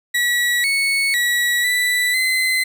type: tone with pitch steps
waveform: 35% pulse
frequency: 1935 / 2211 / 1933 / 1975 / 2046 Hz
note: B6 / C#7 / B6 / B6 / C7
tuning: -36 / -5 / -38 / 0 / -39 cents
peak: -14 dBFS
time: 0.14-2.64 s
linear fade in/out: 10 ms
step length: 500 ms
effects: 9-bit